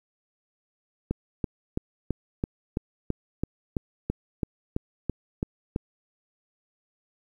click train, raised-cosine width 3 ms, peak -13 dBFS, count 15, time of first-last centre 1.11-5.761 s, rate 3.01 Hz, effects 9-bit

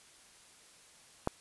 click, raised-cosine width 1 ms, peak -15 dBFS, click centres 1.274 s, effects white hiss -59 dBFS RMS until 1.4 s + resampled to 24000 Hz

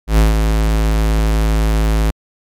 square tone with ADSR envelope, 53.9 Hz, A1, 35 cents flat, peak -7 dBFS, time 0.07-2.11 s, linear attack 110 ms, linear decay 160 ms, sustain -5 dB, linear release 10 ms, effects MP3 96 kbps

